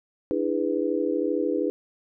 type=chord; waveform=sine; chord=E dominant seventh; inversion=third; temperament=just; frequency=296.7 / 329.6 / 412 / 494.4 Hz; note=D4 / E4 / G#4 / B4; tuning=+18 / 0 / -14 / +2 cents; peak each=-28 dBFS; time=0.31-1.7 s; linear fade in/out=0 ms; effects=none